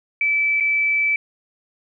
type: tone with dropouts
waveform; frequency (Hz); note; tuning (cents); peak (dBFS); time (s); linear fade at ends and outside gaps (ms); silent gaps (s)
sine; 2312; D7; -28; -16; 0.21-1.16; 2; 0.601-0.606
effects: none